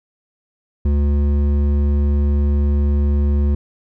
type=tone with hard clipping; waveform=sine; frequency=72 Hz; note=D2; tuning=34 cents flat; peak=-15 dBFS; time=0.85-3.55 s; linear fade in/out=5 ms; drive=10 dB; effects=none